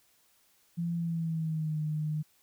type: tone with pitch glide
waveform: sine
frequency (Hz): 170 to 153.21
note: F3 to D#3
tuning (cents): -46 to -26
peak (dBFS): -29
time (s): 0.77-2.23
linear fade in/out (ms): 20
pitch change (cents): -180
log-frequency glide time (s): 0.95-1.79
effects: white hiss -67 dBFS RMS until 2.42 s

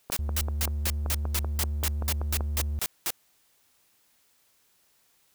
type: click train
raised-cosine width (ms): 1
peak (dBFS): -20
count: 14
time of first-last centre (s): 0.1-2.6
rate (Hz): 5.2
type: noise bursts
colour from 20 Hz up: white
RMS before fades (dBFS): -28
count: 13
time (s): 0.12-3.105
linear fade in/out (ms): 0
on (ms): 45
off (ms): 200
type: tone with vibrato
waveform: triangle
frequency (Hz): 73.6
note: D2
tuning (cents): +4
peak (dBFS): -25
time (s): 0.19-2.79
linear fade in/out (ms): 0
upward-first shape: triangle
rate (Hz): 7.9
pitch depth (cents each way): 16
effects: white hiss -66 dBFS RMS until 5.34 s

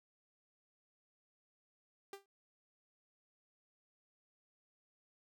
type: tone with exponential decay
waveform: sawtooth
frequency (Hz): 395.7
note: G4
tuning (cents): +16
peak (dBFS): -39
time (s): 2.13-2.26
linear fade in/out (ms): 2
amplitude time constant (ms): 27
effects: none

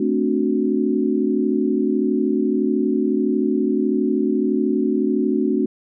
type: chord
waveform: sine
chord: D dominant seventh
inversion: second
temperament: equal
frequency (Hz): 220 / 261.6 / 293.7 / 370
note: A3 / C4 / D4 / F#4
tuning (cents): 0 / 0 / 0 / 0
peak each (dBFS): -22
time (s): 0-5.66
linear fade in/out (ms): 5
effects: none

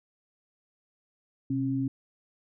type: tone pair together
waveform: sine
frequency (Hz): 127.7 / 270.6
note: C3 / C#4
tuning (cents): -42 / -42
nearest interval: octave + minor second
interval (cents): 1300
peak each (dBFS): -31 / -27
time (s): 1.5-1.88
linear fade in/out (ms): 5
effects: none

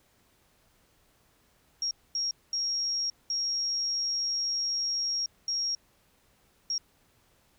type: tone bursts at uneven times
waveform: sine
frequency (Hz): 5588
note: F8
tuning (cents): 0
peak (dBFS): -27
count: 6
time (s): 1.82-1.91 / 2.15-2.31 / 2.53-3.1 / 3.3-5.26 / 5.48-5.75 / 6.7-6.78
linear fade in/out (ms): 2
effects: pink hiss -66 dBFS RMS until 7.58 s

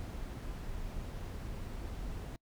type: noise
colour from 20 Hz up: brown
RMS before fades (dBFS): -41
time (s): 0-2.36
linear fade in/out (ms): 0
effects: noise-tail reverb RT60 0.1 s tail -25 dB re dry

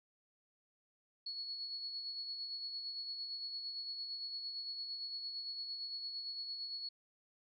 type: tone with tremolo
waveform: sine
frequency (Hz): 4375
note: C#8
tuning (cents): -24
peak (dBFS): -39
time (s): 1.26-6.89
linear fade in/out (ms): 5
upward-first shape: sine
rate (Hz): 8.8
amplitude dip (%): 40
effects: none

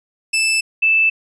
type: tone pair in turn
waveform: sawtooth / sine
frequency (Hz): 2637 / 2637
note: E7 / E7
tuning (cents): 0 / 0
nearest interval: unison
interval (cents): 0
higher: neither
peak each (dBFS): -11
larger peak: neither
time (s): 0.33-0.61 / 0.82-1.1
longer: neither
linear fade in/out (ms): 10
effects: resampled to 24000 Hz

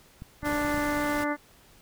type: clicks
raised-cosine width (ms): 5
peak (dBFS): -27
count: 7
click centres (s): 0.221 / 0.431 / 0.472 / 0.528 / 0.649 / 0.744 / 0.778
type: harmonic tone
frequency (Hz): 293.7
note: D4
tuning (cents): 0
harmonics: 1 / 2 / 3 / 4 / 5 / 6 / 7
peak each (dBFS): -29 / -32 / -34 / -35 / -36 / -37 / -37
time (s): 0.42-1.37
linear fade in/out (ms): 50
type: noise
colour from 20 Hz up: pink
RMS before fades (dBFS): -38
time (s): 0.44-1.25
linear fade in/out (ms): 20
effects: pink hiss -57 dBFS RMS until 1.81 s

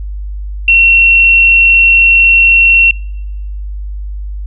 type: tone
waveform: sine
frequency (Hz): 2722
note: F7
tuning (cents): -45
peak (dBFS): -3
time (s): 0.68-2.91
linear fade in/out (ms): 2
effects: noise-tail reverb RT60 0.9 s tail -25 dB re dry + added 50 Hz sine -18 dBFS peak until 4.46 s

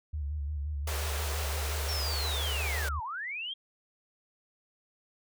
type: tone with vibrato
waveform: sine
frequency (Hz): 73.42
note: D2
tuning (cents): 0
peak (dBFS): -31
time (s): 0.13-3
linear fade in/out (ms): 10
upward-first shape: square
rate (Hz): 5.7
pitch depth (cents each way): 56
type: high-pass noise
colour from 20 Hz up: pink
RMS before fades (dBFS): -37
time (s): 0.87-2.89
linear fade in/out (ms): 5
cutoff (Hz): 380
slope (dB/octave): 48
type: linear two-way sweep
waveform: sine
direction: down then up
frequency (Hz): 5588 to 849 to 3284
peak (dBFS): -34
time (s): 1.88-3.54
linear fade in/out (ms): 10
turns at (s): 3.03
effects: none

